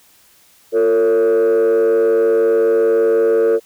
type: tone with frequency modulation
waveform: sine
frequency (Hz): 453.2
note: A#4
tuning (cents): -49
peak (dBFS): -8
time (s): 0.72-3.6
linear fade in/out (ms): 50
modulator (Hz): 104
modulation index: 0.68
effects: tanh soft clip ceiling -10 dBFS + white hiss -51 dBFS RMS until 3.65 s